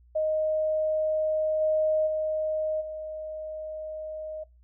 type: tone with level steps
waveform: sine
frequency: 622.3 Hz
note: D#5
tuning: in tune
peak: -23 / -21 / -25 / -33 dBFS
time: 0.15-4.44 s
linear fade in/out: 10 ms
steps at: 1.6 / 2.06 / 2.8 s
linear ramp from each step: 20 ms
effects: noise-tail reverb RT60 0.2 s tail -21 dB re dry + added 60 Hz sine -54 dBFS peak until 4.63 s